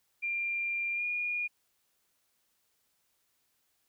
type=tone with pitch glide; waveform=sine; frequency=2386 to 2433 Hz; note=D7 to D#7; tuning=+27 to -39 cents; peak=-30 dBFS; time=0.22-1.48 s; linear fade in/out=20 ms; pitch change=+34 cents; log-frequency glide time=0.93-1.04 s; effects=white hiss -75 dBFS RMS until 3.88 s